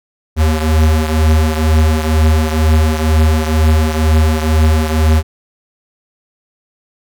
square beating tone pair, 77.78 / 79.88 Hz, D#2 / D#2, 0 / +46 cents, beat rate 2.1 Hz, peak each -11 / -16 dBFS, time 0.36-5.23 s, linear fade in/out 50 ms, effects none

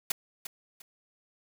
white noise with echo, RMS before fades -27 dBFS, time 0.1-0.12 s, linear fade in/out 5 ms, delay 350 ms, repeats 2, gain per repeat -11 dB, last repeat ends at 0.82 s, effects none

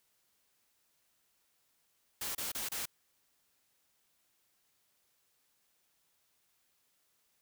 white noise bursts, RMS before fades -38 dBFS, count 4, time 2.21-2.857 s, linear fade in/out 5 ms, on 140 ms, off 29 ms, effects white hiss -75 dBFS RMS until 7.41 s

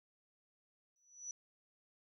sine tone with exponential growth, 5920 Hz, F#8, in tune, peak -39 dBFS, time 0.96-1.31 s, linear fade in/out 1 ms, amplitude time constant 74 ms, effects none

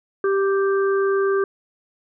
harmonic tone, 392 Hz, G4, in tune, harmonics 1 / 3 / 4, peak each -17 / -27 / -29 dBFS, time 0.24-1.44 s, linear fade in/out 2 ms, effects none

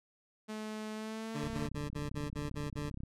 sawtooth tone with pitch glide, 215.6 to 225.3 Hz, A3 to A3, -35 to +41 cents, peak -35 dBFS, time 0.48-1.68 s, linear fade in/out 20 ms, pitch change +76 cents, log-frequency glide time 0.94-1.36 s
20% pulse tone bursts, 146.83 Hz, D3, in tune, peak -32 dBFS, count 8, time 1.34-2.904 s, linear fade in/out 20 ms, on 150 ms, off 52 ms
click train, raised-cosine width 5 ms, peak -31 dBFS, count 53, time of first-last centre 1.44-3.035 s, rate 32.6 Hz
effects low-pass 10000 Hz 12 dB/octave

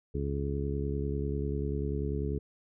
harmonic tone, 70.2 Hz, C#2, 22 cents sharp, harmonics 1 / 2 / 3 / 4 / 5 / 6, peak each -33 / -35 / -40 / -40 / -41 / -37 dBFS, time 0.14-2.39 s, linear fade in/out 10 ms, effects none

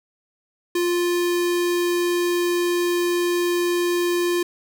square tone with notch filter, 350.1 Hz, F4, 4 cents sharp, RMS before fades -21 dBFS, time 0.75-4.43 s, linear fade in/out 5 ms, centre 740 Hz, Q 1.1, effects none

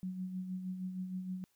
sine tone with tremolo, 185 Hz, F#3, in tune, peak -35 dBFS, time 0.03-1.44 s, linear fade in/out 0 ms, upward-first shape sine, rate 6.4 Hz, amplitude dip 50%, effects white hiss -75 dBFS RMS until 1.55 s

